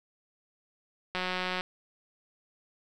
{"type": "click train", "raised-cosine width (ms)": 0.3, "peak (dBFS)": -16, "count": 85, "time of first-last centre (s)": [1.15, 1.609], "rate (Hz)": 183, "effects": []}